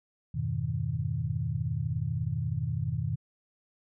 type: chord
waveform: sine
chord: F half-diminished seventh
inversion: none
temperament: equal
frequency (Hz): 87.31 / 103.83 / 123.47 / 155.56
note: F2 / Ab2 / Cb3 / Eb3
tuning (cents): 0 / 0 / 0 / 0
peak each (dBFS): -36 / -35 / -32 / -33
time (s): 0.34-3.16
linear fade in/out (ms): 10
effects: none